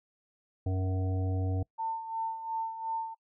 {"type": "harmonic tone", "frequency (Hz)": 93.6, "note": "F#2", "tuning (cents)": 20, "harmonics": [1, 3, 5, 7, 8], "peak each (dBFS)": [-28, -38, -42, -45, -46], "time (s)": [0.66, 1.63], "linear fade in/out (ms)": 5}
{"type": "tone with tremolo", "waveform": "sine", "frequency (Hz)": 899, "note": "A5", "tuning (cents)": 37, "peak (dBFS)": -29, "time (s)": [1.78, 3.15], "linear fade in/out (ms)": 20, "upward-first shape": "sine", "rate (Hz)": 2.8, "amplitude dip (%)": 65}
{"effects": ["noise-tail reverb RT60 0.1 s tail -25 dB re dry"]}